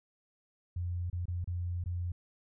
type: tone with dropouts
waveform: sine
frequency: 88 Hz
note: F2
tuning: 14 cents sharp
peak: -32 dBFS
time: 0.76-2.12 s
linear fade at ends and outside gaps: 5 ms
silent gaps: 1.1-1.128 / 1.256-1.281 / 1.444-1.474 / 1.84-1.859 s
effects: none